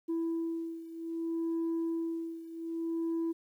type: beating tone pair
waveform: sine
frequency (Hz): 330.5 / 331.13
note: E4 / E4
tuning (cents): +5 / +8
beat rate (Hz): 0.63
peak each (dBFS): -32 / -35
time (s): 0.08-3.33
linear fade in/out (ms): 20
effects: tanh soft clip ceiling -28 dBFS + 11-bit